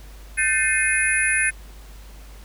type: tone cluster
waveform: sine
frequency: 1539 / 1775 / 2119 / 2506 / 10100 Hz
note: G6 / A6 / C7 / D#7 / D#9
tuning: -32 / +15 / +21 / +12 / +25 cents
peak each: -24 dBFS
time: 0.37-1.51 s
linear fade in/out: 20 ms
effects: added 50 Hz sine -39 dBFS peak until 2.44 s + pink hiss -49 dBFS RMS until 2.44 s